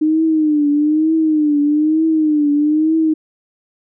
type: tone with vibrato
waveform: sine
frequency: 305.5 Hz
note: D#4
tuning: 32 cents flat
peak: -11 dBFS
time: 0.01-3.14 s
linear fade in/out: 10 ms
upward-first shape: triangle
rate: 1.1 Hz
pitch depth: 100 cents each way
effects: none